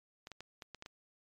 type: clicks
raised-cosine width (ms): 0.2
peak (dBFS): -29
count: 7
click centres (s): 0.271 / 0.317 / 0.406 / 0.622 / 0.747 / 0.824 / 0.861
effects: MP3 96 kbps